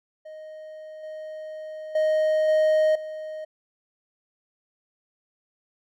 triangle tone with level steps, 622.3 Hz, D#5, in tune, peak -36 / -32 / -17 / -15 / -30 dBFS, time 0.25-3.45 s, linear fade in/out 10 ms, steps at 1.03 / 1.95 / 2.48 / 2.95 s, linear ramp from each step 5 ms, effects none

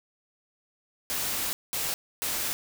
white noise bursts at uneven times, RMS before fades -30 dBFS, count 3, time 1.1-1.53 / 1.73-1.94 / 2.22-2.53 s, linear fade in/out 0 ms, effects none

